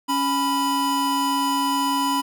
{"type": "tone pair together", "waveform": "square", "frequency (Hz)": [277.2, 990.5], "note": ["C#4", "B5"], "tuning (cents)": [0, 5], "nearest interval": "octave + minor seventh", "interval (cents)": 2205, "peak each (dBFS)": [-25, -22], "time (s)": [0.08, 2.22], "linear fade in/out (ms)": 20, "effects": []}